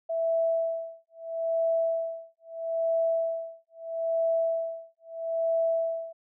sine tone with tremolo, 659.3 Hz, E5, in tune, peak -22 dBFS, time 0.09-6.13 s, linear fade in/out 10 ms, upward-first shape sine, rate 0.77 Hz, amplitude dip 100%, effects none

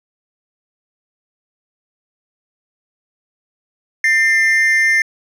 triangle tone pair together, 1800.8 / 2093 Hz, A6 / C7, +40 / 0 cents, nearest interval minor third, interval 260 cents, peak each -12 dBFS, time 4.04-5.02 s, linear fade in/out 2 ms, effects resampled to 32000 Hz

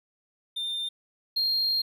triangle tone pair in turn, 3605 / 4216 Hz, A7 / C8, +41 / +12 cents, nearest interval minor third, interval 271 cents, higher second, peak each -27 / -21 dBFS, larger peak second, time 0.56-0.89 / 1.36-1.82 s, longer second, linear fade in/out 10 ms, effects tanh soft clip ceiling -18 dBFS

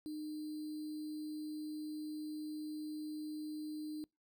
sine tone with sample-and-hold, 305.3 Hz, D#4, 33 cents flat, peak -40 dBFS, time 0.06-4.04 s, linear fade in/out 0 ms, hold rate 4410 Hz, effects noise-tail reverb RT60 0.2 s tail -25 dB re dry

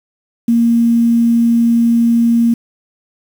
sine tone with quantisation, 233.1 Hz, A#3, in tune, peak -8 dBFS, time 0.48-2.54 s, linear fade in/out 5 ms, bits 6, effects none

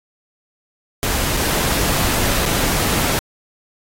pink noise with dropouts, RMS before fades -19 dBFS, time 1.03-3.19 s, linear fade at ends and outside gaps 0 ms, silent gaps 1.367-1.371 / 2.455-2.46 s, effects AAC 48 kbps

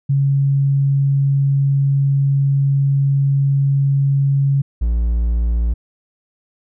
sine / triangle tone pair in turn, 138.59 / 57.6 Hz, C#3 / A#1, 0 / -20 cents, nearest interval octave + minor third, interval 1520 cents, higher first, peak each -12 dBFS, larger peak neither, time 0.09-4.62 / 4.81-5.74 s, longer first, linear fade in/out 10 ms, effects none

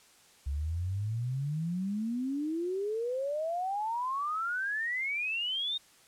sine exponential sweep, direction up, 67.5 to 3729 Hz, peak -30 dBFS, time 0.46-5.78 s, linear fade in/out 10 ms, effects white hiss -60 dBFS RMS until 6.07 s + low-pass 10000 Hz 12 dB/octave

